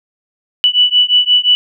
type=beating tone pair; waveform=sine; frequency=2960 / 2965.7 Hz; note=F#7 / F#7; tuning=0 / +3 cents; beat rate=5.7 Hz; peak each=-11 dBFS; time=0.64-1.55 s; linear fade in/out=0 ms; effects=none